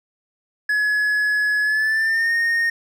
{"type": "tone with pitch glide", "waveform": "triangle", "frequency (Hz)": [1694, 1847.3], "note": ["G#6", "A#6"], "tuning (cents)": [34, -16], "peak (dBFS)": -15, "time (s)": [0.69, 2.7], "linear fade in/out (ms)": 5, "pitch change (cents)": 150, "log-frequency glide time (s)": [1.62, 2.33], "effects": []}